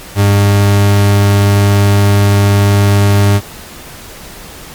40% pulse tone, 100.9 Hz, G#2, 49 cents flat, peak -5 dBFS, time 0.15-3.41 s, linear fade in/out 50 ms, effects pink hiss -31 dBFS RMS until 4.74 s + MP3 96 kbps

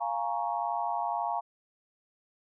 sine chord, Bb minor seventh, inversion second, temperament equal, 698.5 / 830.6 / 932.3 / 1108.7 Hz, F5 / Ab5 / Bb5 / Db6, 0 / 0 / 0 / 0 cents, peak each -33 / -34 / -33 / -38 dBFS, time 0-1.41 s, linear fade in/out 20 ms, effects none

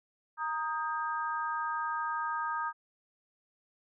sine chord, Eb major, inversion second, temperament equal with one note detuned, 932.3 / 1244.5 / 1599.1 Hz, Bb5 / Eb6 / G6, 0 / 0 / +34 cents, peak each -35 / -34 / -38 dBFS, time 0.37-2.73 s, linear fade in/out 50 ms, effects none

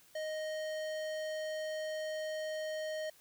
sine tone with hard clipping, 622.3 Hz, D#5, in tune, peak -38 dBFS, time 0.15-3.1 s, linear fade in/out 5 ms, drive 17 dB, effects white hiss -63 dBFS RMS until 3.2 s

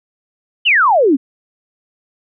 sine exponential sweep, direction down, 3136 to 246.9 Hz, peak -8 dBFS, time 0.65-1.17 s, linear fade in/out 20 ms, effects none

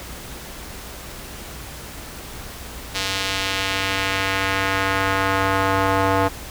square tone with band-pass filter sweep, 96.6 Hz, G2, 25 cents flat, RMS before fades -21 dBFS, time 2.94-6.29 s, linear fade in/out 20 ms, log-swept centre 4100 to 880 Hz, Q 1.1, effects added 60 Hz sine -40 dBFS peak until 6.5 s + pink hiss -36 dBFS RMS until 6.5 s

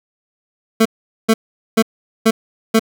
25% pulse tone bursts, 223.2 Hz, A3, 25 cents sharp, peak -5 dBFS, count 5, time 0.8-2.795 s, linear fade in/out 10 ms, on 55 ms, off 430 ms, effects none

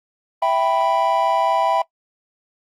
triangle chord, E minor, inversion none, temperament equal, 659.3 / 784 / 987.8 Hz, E5 / G5 / B5, 0 / 0 / 0 cents, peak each -18 dBFS, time 0.42-1.82 s, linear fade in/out 5 ms, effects noise-tail reverb RT60 0.1 s tail -21 dB re dry + Opus 32 kbps

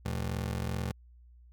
30% pulse ring-modulated tone, 98 Hz, G2, in tune, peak -26 dBFS, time 0.05-0.92 s, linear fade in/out 10 ms, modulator 21.3 Hz, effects added 60 Hz sine -53 dBFS peak until 1.52 s

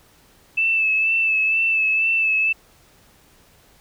sine tone with vibrato, 2632 Hz, E7, 3 cents flat, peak -16 dBFS, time 0.57-2.53 s, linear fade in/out 10 ms, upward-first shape sine, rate 2.1 Hz, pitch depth 30 cents each way, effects pink hiss -54 dBFS RMS until 3.8 s

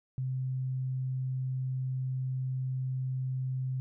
sine tone, 130 Hz, C3, 11 cents flat, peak -30 dBFS, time 0.18-3.8 s, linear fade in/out 0 ms, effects none

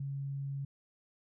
sine tone, 138.59 Hz, C#3, in tune, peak -35 dBFS, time 0-0.65 s, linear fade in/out 5 ms, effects none

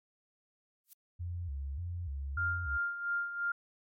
violet noise with exponential growth, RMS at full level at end -47 dBFS, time 0.84-0.93 s, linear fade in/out 0 ms, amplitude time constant 19 ms
sine tone with vibrato, 77.78 Hz, D#2, in tune, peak -35 dBFS, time 1.19-2.78 s, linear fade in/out 20 ms, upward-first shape square, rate 1.7 Hz, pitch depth 200 cents each way
sine tone with tremolo, 1400 Hz, F6, 4 cents sharp, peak -29 dBFS, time 2.37-3.52 s, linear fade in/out 5 ms, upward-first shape sine, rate 2.9 Hz, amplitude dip 65%
effects MP3 64 kbps

